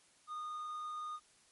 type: tone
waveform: triangle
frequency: 1228 Hz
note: D#6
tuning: 23 cents flat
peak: -38 dBFS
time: 0.27-1.2 s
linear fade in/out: 50 ms
effects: white hiss -67 dBFS RMS until 1.51 s + MP3 48 kbps